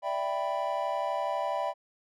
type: chord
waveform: triangle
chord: E minor seventh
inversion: third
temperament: equal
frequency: 587.3 / 659.3 / 784 / 987.8 Hz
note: D5 / E5 / G5 / B5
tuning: 0 / 0 / 0 / 0 cents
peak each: -32 dBFS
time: 0.02-1.74 s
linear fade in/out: 50 ms
effects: none